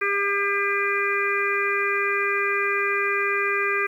harmonic tone, 400.8 Hz, G4, 38 cents sharp, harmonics 1 / 3 / 4 / 5 / 6, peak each -27 / -27 / -27 / -27 / -27 dBFS, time 0.01-3.87 s, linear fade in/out 10 ms, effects 9-bit

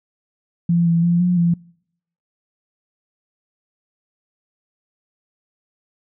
sine tone with pitch steps, 170.9 / 168 / 172.3 / 178.3 / 170.9 Hz, F3 / E3 / F3 / F3 / F3, -37 / +33 / -23 / +36 / -37 cents, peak -13 dBFS, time 0.69-1.54 s, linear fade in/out 5 ms, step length 170 ms, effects noise-tail reverb RT60 0.7 s tail -26 dB re dry

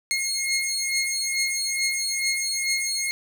15% pulse beating tone pair, 2151 / 2153.3 Hz, C7 / C7, +47 / +49 cents, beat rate 2.3 Hz, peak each -20 dBFS, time 0.11-3.11 s, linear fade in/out 0 ms, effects 9-bit

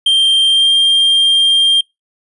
triangle tone with pitch glide, 3168 to 3194 Hz, G7 to G7, +18 to +32 cents, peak -6 dBFS, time 0.06-1.81 s, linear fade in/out 5 ms, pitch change +14 cents, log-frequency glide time 0.48-0.71 s, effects noise-tail reverb RT60 0.2 s tail -25 dB re dry + resampled to 24000 Hz

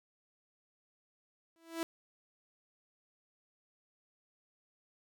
sawtooth tone with exponential growth, 330 Hz, E4, 2 cents sharp, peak -27 dBFS, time 1.56-1.83 s, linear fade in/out 0 ms, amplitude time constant 57 ms, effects none

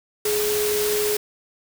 sine tone in noise, 420 Hz, G#4, 19 cents sharp, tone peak -21 dBFS, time 0.25-1.17 s, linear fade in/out 5 ms, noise white, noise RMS -26 dBFS, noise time 0.25-1.17 s, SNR +2 dB, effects none

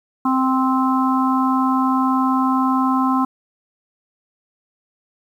harmonic tone, 261.6 Hz, C4, in tune, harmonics 1 / 3 / 4 / 5, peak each -17 / -24 / -20 / -25 dBFS, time 0.25-3.25 s, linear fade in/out 5 ms, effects 8-bit

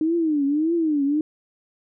sine tone with vibrato, 307.6 Hz, D#4, 20 cents flat, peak -18 dBFS, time 0.01-1.21 s, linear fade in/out 2 ms, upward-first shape triangle, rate 1.7 Hz, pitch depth 200 cents each way, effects none

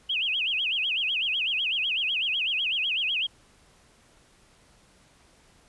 sine tone with vibrato, 2865 Hz, F7, 44 cents sharp, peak -24 dBFS, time 0.09-3.27 s, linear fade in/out 10 ms, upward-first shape sine, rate 8 Hz, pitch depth 250 cents each way, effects pink hiss -59 dBFS RMS until 5.68 s + resampled to 24000 Hz

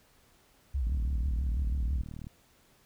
sine tone with vibrato, 61.9 Hz, B1, 5 cents sharp, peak -27 dBFS, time 0.74-2.02 s, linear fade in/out 10 ms, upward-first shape sine, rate 6.1 Hz, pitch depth 220 cents each way
click train, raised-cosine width 5 ms, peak -30 dBFS, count 55, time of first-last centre 0.87-2.269 s, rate 38.6 Hz
effects pink hiss -64 dBFS RMS until 2.85 s

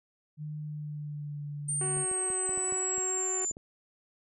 sine tone with pitch glide, 151.3 to 145.89 Hz, D#3 to D3, -48 to -11 cents, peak -35 dBFS, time 0.37-2.06 s, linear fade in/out 50 ms, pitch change -63 cents, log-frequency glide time 0.61-1.41 s
sine linear sweep, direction down, 8870 to 7080 Hz, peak -29 dBFS, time 1.68-3.52 s, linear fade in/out 10 ms
harmonic tone, 372.9 Hz, F#4, 14 cents sharp, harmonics 1 / 2 / 3 / 4 / 5 / 6 / 7 / 8, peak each -36 / -43 / -46 / -50 / -52 / -55 / -56 / -59 dBFS, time 1.81-3.45 s, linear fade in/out 2 ms
clicks, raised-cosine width 2 ms, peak -32 dBFS, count 9, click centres 1.971 / 2.114 / 2.303 / 2.493 / 2.576 / 2.725 / 2.981 / 3.512 / 3.569 s
effects none

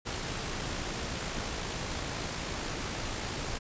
pink noise with amplitude modulation, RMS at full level -34 dBFS, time 0.05-3.59 s, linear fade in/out 20 ms, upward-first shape sine, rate 56.3 Hz, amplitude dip 30%, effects resampled to 16000 Hz

